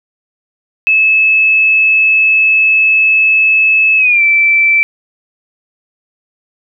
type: tone with pitch glide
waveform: sine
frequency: 2600 to 2330 Hz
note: E7 to D7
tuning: -24 to -14 cents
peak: -6 dBFS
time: 0.87-4.83 s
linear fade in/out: 0 ms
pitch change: -190 cents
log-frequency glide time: 3.97-4.22 s
effects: none